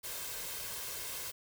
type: noise with comb filter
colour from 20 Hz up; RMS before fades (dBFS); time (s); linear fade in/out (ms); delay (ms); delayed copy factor
white; -41; 0.03-1.32; 20; 1.9; +0.5
effects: none